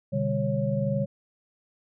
sine tone cluster, 125.6 / 146.8 / 198.9 / 552 Hz, B2 / D3 / G3 / C#5, +30 / 0 / +25 / -7 cents, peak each -29 dBFS, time 0.12-1.06 s, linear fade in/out 20 ms, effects none

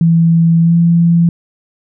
sine tone with pitch glide, 166.1 to 169.3 Hz, E3 to E3, +13 to +46 cents, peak -6 dBFS, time 0.01-1.29 s, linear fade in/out 2 ms, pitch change +33 cents, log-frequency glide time 0.62-0.74 s, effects none

